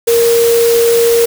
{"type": "tone in noise", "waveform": "sine", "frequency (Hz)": 466.2, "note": "A#4", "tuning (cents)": 0, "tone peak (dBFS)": -7, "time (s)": [0.07, 1.26], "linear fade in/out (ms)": 10, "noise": "white", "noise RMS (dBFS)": -19, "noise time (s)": [0.07, 1.26], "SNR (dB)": 9, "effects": []}